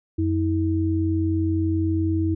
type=tone pair together; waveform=sine; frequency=90.4 / 322.1 Hz; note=F#2 / E4; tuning=-40 / -40 cents; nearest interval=octave + minor seventh; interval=2200 cents; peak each=-22 dBFS; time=0.18-2.35 s; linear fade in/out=10 ms; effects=none